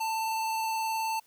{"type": "tone with vibrato", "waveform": "square", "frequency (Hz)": 889, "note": "A5", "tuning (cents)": 18, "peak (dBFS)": -29, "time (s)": [0, 1.2], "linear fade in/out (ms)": 10, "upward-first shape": "square", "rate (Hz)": 19, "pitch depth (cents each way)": 10, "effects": ["white hiss -64 dBFS RMS until 1.26 s"]}